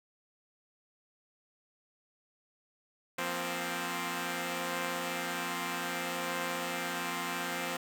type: chord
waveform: 5% pulse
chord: F suspended fourth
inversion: none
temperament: equal with one note detuned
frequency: 174.61 / 235.8 / 261.6 Hz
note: F3 / Bb3 / C4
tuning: 0 / +20 / 0 cents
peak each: -26 / -30 / -25 dBFS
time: 3.18-7.77 s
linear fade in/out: 5 ms
effects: none